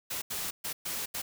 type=noise bursts at uneven times; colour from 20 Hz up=white; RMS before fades=-35 dBFS; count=5; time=0.1-0.22 / 0.3-0.51 / 0.64-0.73 / 0.85-1.06 / 1.14-1.22 s; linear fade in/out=10 ms; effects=none